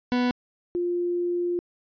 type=tone pair in turn; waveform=40% pulse / sine; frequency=246.9 / 350.6 Hz; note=B3 / F4; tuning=0 / +7 cents; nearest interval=tritone; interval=607 cents; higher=second; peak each=-20 / -23 dBFS; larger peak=first; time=0.12-0.31 / 0.75-1.59 s; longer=second; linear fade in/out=0 ms; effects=resampled to 11025 Hz